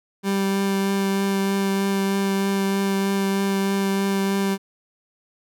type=tone with vibrato; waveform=30% pulse; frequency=196 Hz; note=G3; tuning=in tune; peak=-17 dBFS; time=0.23-4.58 s; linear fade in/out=50 ms; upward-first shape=triangle; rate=3.2 Hz; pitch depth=11 cents each way; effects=none